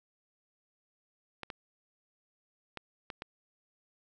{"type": "clicks", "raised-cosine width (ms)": 0.3, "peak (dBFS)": -23, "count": 5, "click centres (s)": [1.433, 1.502, 2.773, 3.102, 3.221], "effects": []}